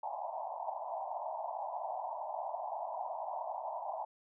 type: band-pass noise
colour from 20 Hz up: pink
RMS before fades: -40 dBFS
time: 0.03-4.05 s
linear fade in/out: 5 ms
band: 620 to 980 Hz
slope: 96 dB/octave
effects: none